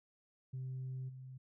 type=tone with level steps; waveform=sine; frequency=130 Hz; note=C3; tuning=11 cents flat; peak=-38 / -47 dBFS; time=0.53-1.38 s; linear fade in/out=10 ms; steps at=1.08 s; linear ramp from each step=20 ms; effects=tanh soft clip ceiling -37 dBFS